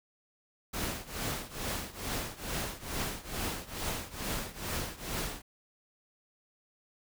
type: noise with tremolo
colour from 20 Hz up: pink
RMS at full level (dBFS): -33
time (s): 0.73-5.42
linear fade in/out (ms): 10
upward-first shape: triangle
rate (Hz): 2.3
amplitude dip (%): 90
effects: none